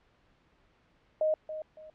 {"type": "tone with echo", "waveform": "sine", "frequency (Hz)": 622.3, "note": "D#5", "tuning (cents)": 0, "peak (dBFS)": -24, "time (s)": [1.21, 1.34], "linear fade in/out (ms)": 2, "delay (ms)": 280, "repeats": 2, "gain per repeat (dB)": -11, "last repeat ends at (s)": 1.9, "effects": ["pink hiss -67 dBFS RMS until 1.94 s", "low-pass 3000 Hz 12 dB/octave"]}